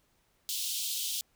pink high-pass noise, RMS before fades -34 dBFS, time 0.49-1.21 s, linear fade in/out 0 ms, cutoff 3000 Hz, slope 48 dB/octave, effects pink hiss -71 dBFS RMS until 1.35 s

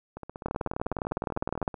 two click trains, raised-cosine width 1 ms, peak -13 / -24 dBFS, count 25 / 26, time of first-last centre 0.46-1.678 / 0.17-1.742 s, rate 19.7 / 15.9 Hz, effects none

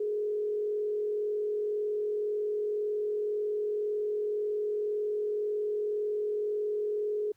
sine tone with frequency modulation, 420.5 Hz, G#4, 22 cents sharp, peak -28 dBFS, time 0-7.32 s, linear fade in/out 5 ms, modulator 41.9 Hz, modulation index 0.29, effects pink hiss -71 dBFS RMS until 7.36 s

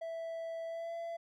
triangle tone with pitch glide, 659.3 to 672.8 Hz, E5 to E5, 0 to +35 cents, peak -36 dBFS, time 0.01-1.17 s, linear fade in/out 10 ms, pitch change +35 cents, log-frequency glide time 0.66-0.94 s, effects none

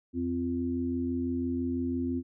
harmonic tone, 86 Hz, F2, 26 cents flat, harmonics 1 / 3 / 4, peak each -37 / -29 / -36 dBFS, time 0.13-2.23 s, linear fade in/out 50 ms, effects none

